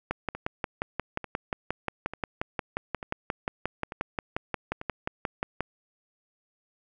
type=two click trains; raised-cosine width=0.5 ms; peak=-21 / -13 dBFS; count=6 / 32; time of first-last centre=0.35-4.814 / 0.11-5.606 s; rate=1.12 / 5.64 Hz; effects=none